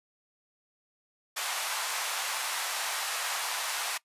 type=band-pass noise; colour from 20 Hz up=pink; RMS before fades=-33 dBFS; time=1.36-3.98 s; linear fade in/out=10 ms; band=760 to 13000 Hz; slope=24 dB/octave; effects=noise-tail reverb RT60 0.1 s tail -21 dB re dry + resampled to 32000 Hz